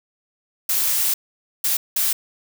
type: noise bursts at uneven times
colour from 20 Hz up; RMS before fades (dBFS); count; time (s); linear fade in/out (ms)
blue; -20; 3; 0.69-1.14 / 1.64-1.77 / 1.96-2.13; 5
effects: none